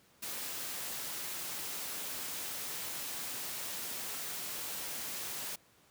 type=noise; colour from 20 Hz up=white; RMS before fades=-40 dBFS; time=0.22-5.56 s; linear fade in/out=10 ms; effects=pink hiss -65 dBFS RMS until 5.9 s + high-pass 100 Hz 12 dB/octave